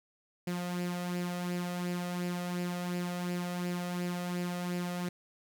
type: tone with flanger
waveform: sawtooth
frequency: 177.2 Hz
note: F3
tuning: 25 cents sharp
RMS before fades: -35 dBFS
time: 0.47-5.09 s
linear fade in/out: 5 ms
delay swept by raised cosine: 0.4 to 1.6 ms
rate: 2.8 Hz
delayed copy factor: +0.5
effects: none